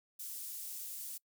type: high-pass noise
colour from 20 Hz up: pink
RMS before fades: -44 dBFS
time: 0.19-1.18 s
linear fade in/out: 10 ms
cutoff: 10000 Hz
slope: 12 dB/octave
effects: noise-tail reverb RT60 0.1 s tail -24 dB re dry